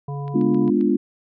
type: harmonic tone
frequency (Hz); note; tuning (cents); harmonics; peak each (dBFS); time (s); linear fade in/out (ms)
141.7; C#3; +38; 1 / 3 / 5 / 7; -26 / -36 / -38 / -38; 0.08-0.7; 5
type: click train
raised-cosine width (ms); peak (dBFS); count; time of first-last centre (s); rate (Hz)
0.3; -29; 5; 0.28-0.811; 7.53
type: chord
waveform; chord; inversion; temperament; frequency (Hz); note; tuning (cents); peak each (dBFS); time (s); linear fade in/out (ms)
sine; G# diminished seventh; none; equal; 207.7 / 246.9 / 293.7 / 349.2; G#3 / B3 / D4 / F4; 0 / 0 / 0 / 0; -21; 0.34-0.97; 10
effects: none